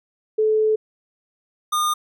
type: tone pair in turn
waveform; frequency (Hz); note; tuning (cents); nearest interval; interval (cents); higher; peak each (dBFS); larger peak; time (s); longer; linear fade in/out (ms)
sine / square; 433.4 / 1216.7; A4 / D#6; -26 / -39; octave + tritone; 1787; second; -15 / -19; first; 0.38-0.76 / 1.72-1.94; first; 10
effects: none